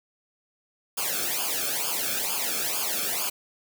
white noise with flanger, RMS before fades -28 dBFS, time 0.97-3.3 s, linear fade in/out 10 ms, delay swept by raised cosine 0.51 to 1.05 ms, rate 2.2 Hz, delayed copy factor -0.95, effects none

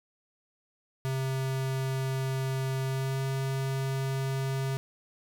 square tone with pitch glide, 132.8 to 134.42 Hz, C3 to C3, +26 to +47 cents, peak -29 dBFS, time 1.05-4.77 s, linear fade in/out 0 ms, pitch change +21 cents, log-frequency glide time 2.85-3.21 s, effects none

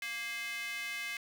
square tone with high-pass filter, 233.1 Hz, A#3, in tune, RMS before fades -39 dBFS, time 0.02-1.17 s, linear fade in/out 2 ms, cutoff 2100 Hz, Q 3.6, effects none

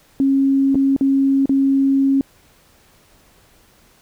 sine tone with dropouts, 272.4 Hz, C#4, 30 cents flat, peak -12 dBFS, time 0.2-2.21 s, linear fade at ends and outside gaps 1 ms, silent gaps 0.746-0.754 / 0.964-1.01 / 1.457-1.494 s, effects pink hiss -53 dBFS RMS until 4.01 s

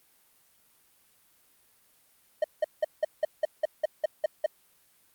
triangle tone bursts, 618 Hz, D#5, 12 cents flat, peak -19 dBFS, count 11, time 2.42-4.462 s, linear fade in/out 5 ms, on 22 ms, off 180 ms, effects white hiss -64 dBFS RMS until 5.14 s + Opus 32 kbps

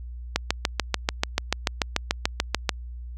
click train, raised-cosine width 0.2 ms, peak -3 dBFS, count 17, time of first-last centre 0.36-2.692 s, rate 6.86 Hz, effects added 60 Hz sine -34 dBFS peak until 3.17 s

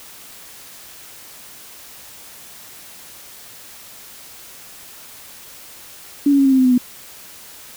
sine tone with pitch steps, 285.3 / 279.6 / 274 / 268.5 / 263.1 / 257.9 / 252.7 / 247.7 Hz, C#4 / C#4 / C#4 / C4 / C4 / C4 / B3 / B3, +50 / +15 / -20 / +45 / +10 / -25 / +40 / +5 cents, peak -10 dBFS, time 6.26-6.78 s, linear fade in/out 5 ms, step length 65 ms, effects white hiss -40 dBFS RMS until 7.76 s

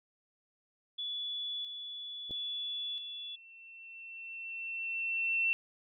sine tone with tremolo, 3430 Hz, A7, 45 cents flat, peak -35 dBFS, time 0.98-3.36 s, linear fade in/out 10 ms, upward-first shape square, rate 0.75 Hz, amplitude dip 45%
clicks, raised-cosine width 2 ms, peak -44 / -34 dBFS, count 2, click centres 2.296 / 2.309 s
sine tone with exponential growth, 2697 Hz, E7, 39 cents sharp, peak -26 dBFS, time 2.35-5.53 s, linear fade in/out 0 ms, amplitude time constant 690 ms
effects none

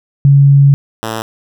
sine / 5% pulse tone pair in turn, 140 / 111.12 Hz, C#3 / A2, +18 / +18 cents, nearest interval major third, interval 400 cents, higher first, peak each -3 / -7 dBFS, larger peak first, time 0.25-0.74 / 1.03-1.22 s, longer first, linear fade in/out 0 ms, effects none

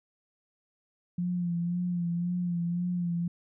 sine tone with vibrato, 174.61 Hz, F3, in tune, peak -27 dBFS, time 1.18-3.28 s, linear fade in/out 5 ms, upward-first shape sine, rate 1.9 Hz, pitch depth 39 cents each way, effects none

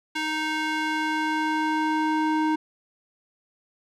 square tone with band-pass filter sweep, 311.1 Hz, D#4, in tune, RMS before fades -25 dBFS, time 0.15-2.56 s, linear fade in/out 10 ms, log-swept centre 2300 to 710 Hz, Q 0.94, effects none

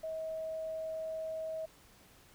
sine tone, 639 Hz, D#5, 46 cents sharp, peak -36 dBFS, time 0.03-1.66 s, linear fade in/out 10 ms, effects pink hiss -61 dBFS RMS until 2.34 s

